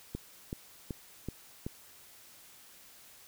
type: click train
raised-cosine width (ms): 3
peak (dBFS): -23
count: 5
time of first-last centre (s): 0.15-1.665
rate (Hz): 2.64
effects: white hiss -56 dBFS RMS until 3.27 s